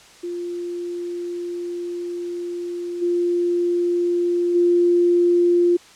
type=tone with level steps; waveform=sine; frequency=349.2 Hz; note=F4; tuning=in tune; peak=-25 / -17 / -13 dBFS; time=0.23-5.77 s; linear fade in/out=10 ms; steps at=3.01 / 4.54 s; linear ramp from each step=20 ms; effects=white hiss -47 dBFS RMS until 5.95 s + low-pass 7000 Hz 12 dB/octave